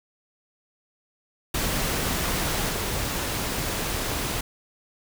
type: noise with level steps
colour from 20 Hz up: pink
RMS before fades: -26 / -28 dBFS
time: 1.54-4.41 s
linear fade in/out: 5 ms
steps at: 2.68 s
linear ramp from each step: 20 ms
effects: none